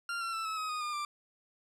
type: tone with pitch steps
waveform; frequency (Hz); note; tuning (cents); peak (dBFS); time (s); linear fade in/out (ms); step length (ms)
40% pulse; 1390 / 1358.3 / 1327.2 / 1296.9 / 1267.3 / 1238.3 / 1210.1 / 1182.4; F6 / F6 / E6 / E6 / D#6 / D#6 / D#6 / D6; -9 / -49 / +11 / -29 / +31 / -9 / -49 / +11; -33; 0.09-1.05; 2; 120
effects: low-pass 9000 Hz 12 dB/octave + 12-bit